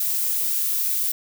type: noise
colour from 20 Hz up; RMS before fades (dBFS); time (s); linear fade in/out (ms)
violet; -23; 0-1.12; 5
effects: none